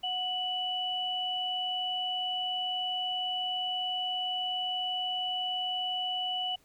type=tone pair together; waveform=sine; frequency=735 / 2961 Hz; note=F#5 / F#7; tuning=-12 / +1 cents; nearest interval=2 octaves; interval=2413 cents; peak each=-35 / -31 dBFS; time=0.03-6.56 s; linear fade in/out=10 ms; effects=pink hiss -65 dBFS RMS until 6.64 s